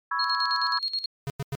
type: chord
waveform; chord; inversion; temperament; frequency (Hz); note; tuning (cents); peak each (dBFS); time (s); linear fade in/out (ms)
sine; C# minor seventh; third; equal; 987.8 / 1108.7 / 1318.5 / 1661.2; B5 / C#6 / E6 / G#6; 0 / 0 / 0 / 0; -30; 0.11-0.79; 5
type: tone with tremolo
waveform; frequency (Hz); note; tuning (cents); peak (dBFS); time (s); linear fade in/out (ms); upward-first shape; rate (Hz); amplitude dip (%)
sine; 4283; C8; +40; -24; 0.19-1.06; 5; square; 9.4; 75
type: tone bursts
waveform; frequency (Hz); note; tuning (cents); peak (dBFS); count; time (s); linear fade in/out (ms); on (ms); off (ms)
square; 138.59; C#3; 0; -28; 3; 1.27-1.552; 0; 30; 96
effects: MP3 96 kbps